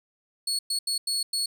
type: tone bursts at uneven times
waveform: 30% pulse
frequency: 4373 Hz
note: C#8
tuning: 24 cents flat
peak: -22 dBFS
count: 5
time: 0.47-0.59 / 0.7-0.79 / 0.87-0.98 / 1.07-1.23 / 1.33-1.46 s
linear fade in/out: 5 ms
effects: none